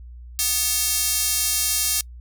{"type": "tone with high-pass filter", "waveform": "square", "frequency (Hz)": 246.9, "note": "B3", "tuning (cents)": 0, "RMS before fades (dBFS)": -22, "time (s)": [0.39, 2.01], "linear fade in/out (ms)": 0, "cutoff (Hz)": 6100, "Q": 0.71, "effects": ["noise-tail reverb RT60 0.1 s tail -26 dB re dry", "added 60 Hz sine -37 dBFS peak until 2.2 s"]}